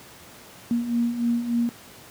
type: beating tone pair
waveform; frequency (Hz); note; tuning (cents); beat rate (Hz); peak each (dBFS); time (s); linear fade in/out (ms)
sine; 233.8 / 237.2; A#3 / A#3; +5 / +30; 3.4; -28 / -22; 0.71-1.69; 0
effects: pink hiss -46 dBFS RMS until 2.1 s + high-pass 100 Hz 12 dB/octave